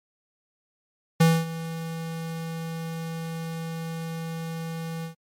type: tone with ADSR envelope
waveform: square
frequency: 164 Hz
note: E3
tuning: 9 cents flat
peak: -14 dBFS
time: 1.2-5.15 s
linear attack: 9 ms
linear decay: 240 ms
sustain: -17 dB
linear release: 110 ms
effects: MP3 64 kbps